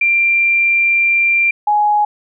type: tone pair in turn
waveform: sine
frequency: 2372 / 835.5 Hz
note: D7 / G#5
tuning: +17 / +10 cents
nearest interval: octave + tritone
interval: 1807 cents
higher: first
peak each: -10 dBFS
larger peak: neither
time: 0.01-1.51 / 1.67-2.05 s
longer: first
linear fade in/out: 5 ms
effects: none